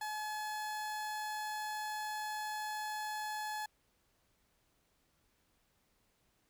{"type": "tone", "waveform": "30% pulse", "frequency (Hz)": 853, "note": "G#5", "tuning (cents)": 46, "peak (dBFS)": -35, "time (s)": [0.01, 3.66], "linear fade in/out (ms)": 5, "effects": ["pink hiss -75 dBFS RMS until 6.49 s"]}